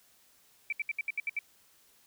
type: tone bursts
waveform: sine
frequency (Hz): 2322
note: D7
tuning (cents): -20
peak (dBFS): -29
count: 8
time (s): 0.7-1.39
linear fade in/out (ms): 2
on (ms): 25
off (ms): 70
effects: white hiss -64 dBFS RMS until 2.06 s